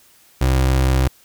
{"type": "tone", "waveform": "30% pulse", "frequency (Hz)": 65.41, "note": "C2", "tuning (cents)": 0, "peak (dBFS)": -11, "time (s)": [0.41, 1.08], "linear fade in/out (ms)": 5, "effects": ["white hiss -52 dBFS RMS until 1.24 s"]}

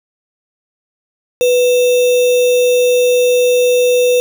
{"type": "tone with sample-and-hold", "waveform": "sine", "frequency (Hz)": 493.9, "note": "B4", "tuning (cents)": 0, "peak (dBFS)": -8, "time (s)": [1.41, 4.2], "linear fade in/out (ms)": 0, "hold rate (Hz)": 3150, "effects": []}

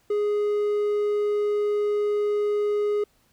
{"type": "tone", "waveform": "triangle", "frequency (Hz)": 415.3, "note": "G#4", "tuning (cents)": 0, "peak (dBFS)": -19, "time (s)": [0.1, 3.04], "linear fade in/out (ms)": 5, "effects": ["pink hiss -64 dBFS RMS until 3.32 s"]}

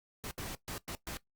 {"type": "noise bursts at uneven times", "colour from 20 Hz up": "pink", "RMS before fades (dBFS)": -41, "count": 5, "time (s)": [[0.24, 0.31], [0.38, 0.55], [0.68, 0.78], [0.88, 0.95], [1.07, 1.17]], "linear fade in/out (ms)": 0, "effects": ["noise-tail reverb RT60 0.1 s tail -17 dB re dry", "Opus 48 kbps"]}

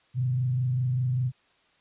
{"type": "tone with frequency modulation", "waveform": "sine", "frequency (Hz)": 126.4, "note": "B2", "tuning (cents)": 41, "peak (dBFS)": -23, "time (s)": [0.14, 1.32], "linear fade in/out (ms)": 50, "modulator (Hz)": 25.1, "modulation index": 0.36, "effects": ["white hiss -64 dBFS RMS until 1.8 s", "resampled to 8000 Hz"]}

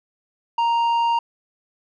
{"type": "tone with tanh clipping", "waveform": "sine", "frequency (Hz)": 932.3, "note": "A#5", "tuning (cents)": 0, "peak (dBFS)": -18, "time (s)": [0.58, 1.19], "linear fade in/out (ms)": 5, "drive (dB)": 7, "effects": []}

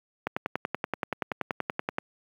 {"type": "click train", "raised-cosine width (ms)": 0.5, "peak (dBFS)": -12, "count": 19, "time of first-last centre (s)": [0.27, 1.984], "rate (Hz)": 10.5, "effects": ["high-pass 150 Hz 12 dB/octave", "9-bit"]}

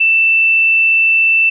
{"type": "tone", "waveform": "sine", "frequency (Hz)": 2663, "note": "E7", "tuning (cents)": 17, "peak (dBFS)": -8, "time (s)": [0, 1.5], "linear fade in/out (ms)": 10, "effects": []}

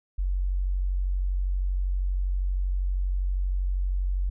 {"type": "tone", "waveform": "sine", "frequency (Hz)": 46.3, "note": "F#1", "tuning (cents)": 2, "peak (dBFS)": -23, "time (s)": [0.18, 4.3], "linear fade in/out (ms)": 10, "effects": []}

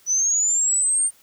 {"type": "linear sweep", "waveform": "sine", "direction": "up", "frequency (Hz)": [5920, 8860], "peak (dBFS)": -17, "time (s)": [0.06, 1.11], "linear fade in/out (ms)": 50, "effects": ["white hiss -55 dBFS RMS until 1.22 s"]}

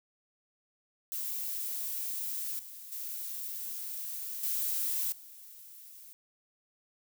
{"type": "noise with level steps", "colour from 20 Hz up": "violet", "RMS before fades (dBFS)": [-36, -47, -39, -32, -51], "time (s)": [1.12, 6.13], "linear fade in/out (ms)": 0, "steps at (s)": [2.59, 2.92, 4.43, 5.12], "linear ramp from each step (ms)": 2, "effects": []}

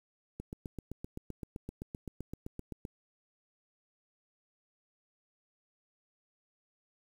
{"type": "click train", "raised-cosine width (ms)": 3, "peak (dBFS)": -27, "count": 20, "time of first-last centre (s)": [0.4, 2.852], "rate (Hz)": 7.75, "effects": ["9-bit"]}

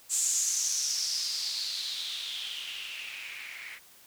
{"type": "noise with low-pass filter sweep", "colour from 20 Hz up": "violet", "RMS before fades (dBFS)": -33, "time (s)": [0.09, 3.8], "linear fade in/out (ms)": 50, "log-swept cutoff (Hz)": [7600, 2000], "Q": 5.6, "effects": ["white hiss -56 dBFS RMS until 4.06 s"]}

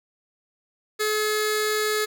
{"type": "tone with notch filter", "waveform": "15% pulse", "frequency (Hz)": 426.4, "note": "G#4", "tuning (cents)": 46, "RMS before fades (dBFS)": -24, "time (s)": [0.99, 2.06], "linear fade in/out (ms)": 20, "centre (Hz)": 880, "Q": 0.92, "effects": []}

